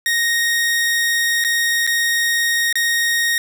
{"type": "tone with dropouts", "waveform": "sawtooth", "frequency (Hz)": 1864.7, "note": "A#6", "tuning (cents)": 0, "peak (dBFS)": -12, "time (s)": [0.06, 3.38], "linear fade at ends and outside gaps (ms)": 1, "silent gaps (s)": [[1.44, 1.447], [1.867, 1.874], [2.727, 2.755]], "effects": []}